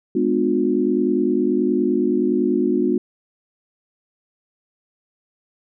sine chord, G# diminished seventh, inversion none, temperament just, 207.7 / 249.2 / 299 / 358.8 Hz, G#3 / B3 / D4 / F4, 0 / +16 / +31 / +47 cents, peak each -24 / -21 / -22 / -20 dBFS, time 0.15-2.98 s, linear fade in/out 5 ms, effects none

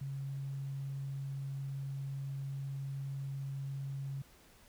sine tone, 137.2 Hz, C#3, 17 cents flat, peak -37 dBFS, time 0.01-4.22 s, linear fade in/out 5 ms, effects pink hiss -62 dBFS RMS until 4.68 s

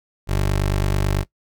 20% pulse tone, 49.07 Hz, G1, 2 cents sharp, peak -13 dBFS, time 0.27-1.25 s, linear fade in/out 50 ms, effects noise-tail reverb RT60 0.1 s tail -19 dB re dry

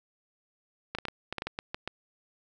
clicks, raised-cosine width 0.3 ms, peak -17 dBFS, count 11, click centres 0.95 / 0.986 / 1.053 / 1.084 / 1.326 / 1.383 / 1.421 / 1.47 / 1.589 / 1.745 / 1.876 s, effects none

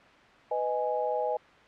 sine chord, G# minor, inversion first, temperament just, 498.4 / 623 / 830.6 Hz, B4 / D#5 / G#5, +16 / +2 / 0 cents, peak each -31 dBFS, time 0.51-1.37 s, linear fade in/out 5 ms, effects white hiss -54 dBFS RMS until 1.67 s + low-pass 2000 Hz 12 dB/octave

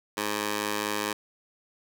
15% pulse tone with high-pass filter, 104.6 Hz, G#2, 13 cents sharp, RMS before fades -30 dBFS, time 0.17-1.13 s, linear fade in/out 5 ms, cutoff 480 Hz, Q 0.52, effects none

